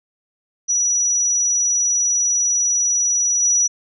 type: tone with level steps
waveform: sine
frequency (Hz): 5860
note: F#8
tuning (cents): -18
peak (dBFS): -15 / -13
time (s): 0.68-3.68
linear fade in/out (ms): 20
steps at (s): 3.42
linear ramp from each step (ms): 10
effects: none

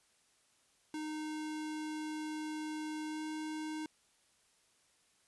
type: tone with pitch glide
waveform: square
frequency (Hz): 308.1 to 310.1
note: D#4 to D#4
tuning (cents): -17 to -6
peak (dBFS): -39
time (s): 0.94-3.86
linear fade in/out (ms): 2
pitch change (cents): +11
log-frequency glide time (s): 3.07-3.22
effects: white hiss -71 dBFS RMS until 5.27 s + resampled to 24000 Hz

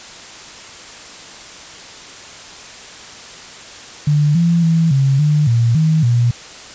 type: tone with pitch steps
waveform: sine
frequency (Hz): 148.1 / 169.5 / 164.1 / 135.9 / 149.8 / 117 / 158.1 / 119.8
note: D3 / E3 / E3 / C#3 / D3 / A#2 / D#3 / A#2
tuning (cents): +15 / +49 / -8 / -34 / +35 / +7 / +28 / +48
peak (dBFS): -10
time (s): 4.07-6.31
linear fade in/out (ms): 5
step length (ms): 280
effects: white hiss -35 dBFS RMS until 6.74 s + resampled to 16000 Hz

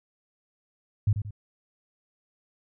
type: tone with echo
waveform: sine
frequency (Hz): 103.83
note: G#2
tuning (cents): 0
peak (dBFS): -18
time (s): 1.07-1.13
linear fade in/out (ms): 5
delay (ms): 89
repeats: 2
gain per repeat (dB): -8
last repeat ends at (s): 1.308
effects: none

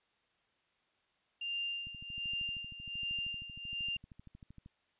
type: tone with tremolo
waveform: sine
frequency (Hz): 2794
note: F7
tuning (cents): 0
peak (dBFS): -34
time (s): 1.41-3.97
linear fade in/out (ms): 5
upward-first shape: sine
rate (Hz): 1.3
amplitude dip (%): 75
type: click train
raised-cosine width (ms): 5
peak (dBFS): -40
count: 37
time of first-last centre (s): 1.87-4.661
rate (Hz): 12.9
effects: white hiss -75 dBFS RMS until 4.99 s + resampled to 8000 Hz

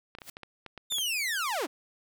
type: clicks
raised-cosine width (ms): 0.3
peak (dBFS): -26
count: 9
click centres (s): 0.151 / 0.186 / 0.218 / 0.369 / 0.433 / 0.663 / 0.777 / 0.923 / 0.984
type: noise with exponential growth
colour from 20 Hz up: white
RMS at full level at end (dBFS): -38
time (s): 0.2-0.3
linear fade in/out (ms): 5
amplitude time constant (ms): 21
type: linear sweep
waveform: sawtooth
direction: down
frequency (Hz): 3652 to 233.1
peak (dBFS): -25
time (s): 0.9-1.67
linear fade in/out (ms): 20
effects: none

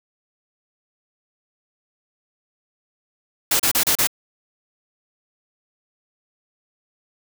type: noise bursts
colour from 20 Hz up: white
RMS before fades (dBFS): -18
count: 5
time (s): 3.51-4.072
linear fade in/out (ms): 5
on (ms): 86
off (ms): 33
effects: none

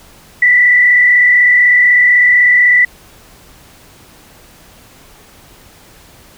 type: tone with frequency modulation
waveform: sine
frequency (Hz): 1970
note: B6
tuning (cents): -5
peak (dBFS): -5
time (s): 0.42-2.85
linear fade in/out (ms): 5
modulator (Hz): 36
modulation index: 0.98
effects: pink hiss -42 dBFS RMS until 6.37 s

